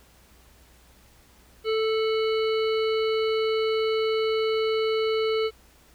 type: harmonic tone with a mistuned harmonic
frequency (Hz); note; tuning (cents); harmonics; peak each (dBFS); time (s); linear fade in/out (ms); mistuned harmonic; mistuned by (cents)
440; A4; 0; 1 / 3 / 5 / 7 / 9 / 10; -22 / -34 / -36 / -36 / -42 / -41; 1.64-5.51; 50; 7; -59
effects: added 60 Hz sine -57 dBFS peak until 5.94 s + pink hiss -57 dBFS RMS until 5.94 s